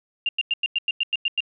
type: tone bursts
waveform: sine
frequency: 2794 Hz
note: F7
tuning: in tune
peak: -19 dBFS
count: 10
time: 0.26-1.405 s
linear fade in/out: 2 ms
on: 29 ms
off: 95 ms
effects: none